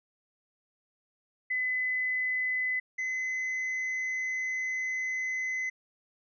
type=tone pair in turn; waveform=sine / triangle; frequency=2015 / 2035 Hz; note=B6 / C7; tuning=+34 / -49 cents; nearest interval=unison; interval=17 cents; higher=second; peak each=-27 / -28 dBFS; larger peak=first; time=1.5-2.8 / 2.98-5.7 s; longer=second; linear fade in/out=10 ms; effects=resampled to 16000 Hz